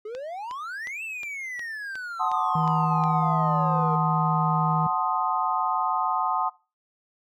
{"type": "exponential two-way sweep", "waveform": "triangle", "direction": "up then down", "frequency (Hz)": [411.7, 2699, 458.6], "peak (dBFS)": -30, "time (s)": [0.05, 3.96], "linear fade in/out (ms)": 5, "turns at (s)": 1.03}
{"type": "click train", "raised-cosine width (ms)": 0.2, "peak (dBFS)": -23, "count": 9, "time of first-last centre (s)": [0.15, 3.038], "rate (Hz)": 2.77}
{"type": "chord", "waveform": "sine", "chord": "F# diminished seventh", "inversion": "none", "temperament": "equal", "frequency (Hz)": [740, 880, 1046.5, 1244.5], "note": ["F#5", "A5", "C6", "Eb6"], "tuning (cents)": [0, 0, 0, 0], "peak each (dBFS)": -28, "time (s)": [2.19, 6.5], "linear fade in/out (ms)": 20}
{"type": "tone with pitch glide", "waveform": "triangle", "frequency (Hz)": [160, 158.62], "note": ["D#3", "D#3"], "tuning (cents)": [49, 34], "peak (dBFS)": -22, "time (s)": [2.55, 4.87], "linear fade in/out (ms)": 5, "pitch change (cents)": -15, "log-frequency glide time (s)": [3.58, 4.61]}
{"effects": ["noise-tail reverb RT60 0.3 s tail -21 dB re dry"]}